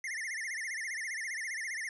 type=tone with vibrato; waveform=square; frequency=1946 Hz; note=B6; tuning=26 cents flat; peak=-36 dBFS; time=0.04-1.89 s; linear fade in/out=2 ms; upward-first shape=sine; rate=15 Hz; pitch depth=180 cents each way; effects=resampled to 24000 Hz